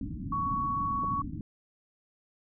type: low-pass noise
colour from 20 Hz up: white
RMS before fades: -37 dBFS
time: 0.01-1.41 s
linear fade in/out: 2 ms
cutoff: 300 Hz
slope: 96 dB/octave
type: tone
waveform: sine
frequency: 1118 Hz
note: C#6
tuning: 14 cents sharp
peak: -28 dBFS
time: 0.32-1.22 s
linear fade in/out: 5 ms
type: clicks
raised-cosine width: 2 ms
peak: -29 dBFS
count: 2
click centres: 1.036 / 1.045 s
effects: none